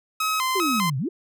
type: tone with vibrato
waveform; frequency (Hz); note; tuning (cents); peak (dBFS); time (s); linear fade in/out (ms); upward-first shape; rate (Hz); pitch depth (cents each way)
sawtooth; 1150; D6; -37; -18; 0.2-0.9; 5; square; 2.5; 180
type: exponential two-way sweep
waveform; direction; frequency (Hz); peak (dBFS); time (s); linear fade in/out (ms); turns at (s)
sine; down then up; 410 to 123.5 to 410; -23; 0.55-1.09; 10; 0.98
effects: none